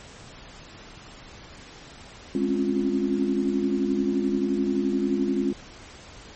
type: chord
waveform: sine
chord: Db major seventh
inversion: second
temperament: equal with one note detuned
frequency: 207.7 / 265.7 / 277.2 / 349.2 Hz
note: Ab3 / C4 / Db4 / F4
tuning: 0 / +27 / 0 / 0 cents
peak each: -27 dBFS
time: 2.35-5.53 s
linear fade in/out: 2 ms
effects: pink hiss -45 dBFS RMS until 6.35 s + MP3 32 kbps